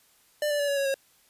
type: tone with pitch steps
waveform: square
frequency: 595 / 584.4 / 574.1 / 563.9 / 553.9 / 544 Hz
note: D5 / D5 / D5 / C#5 / C#5 / C#5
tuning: +22 / -9 / -39 / +30 / -1 / -33 cents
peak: -25 dBFS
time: 0.42-0.942 s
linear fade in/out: 2 ms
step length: 87 ms
effects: white hiss -62 dBFS RMS until 1.29 s + resampled to 32000 Hz